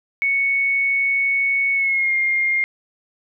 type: tone with pitch glide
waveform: sine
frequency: 2217 to 2122 Hz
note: C#7 to C7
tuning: 0 to +24 cents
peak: -16 dBFS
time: 0.22-2.64 s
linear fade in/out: 0 ms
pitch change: -76 cents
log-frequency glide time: 1.73-2.14 s
effects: none